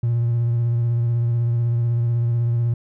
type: tone with vibrato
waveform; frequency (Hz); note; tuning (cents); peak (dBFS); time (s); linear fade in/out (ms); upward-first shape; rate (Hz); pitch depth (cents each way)
triangle; 118.1; A#2; +23; -14; 0.03-2.74; 5; triangle; 16; 31
effects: tanh soft clip ceiling -12 dBFS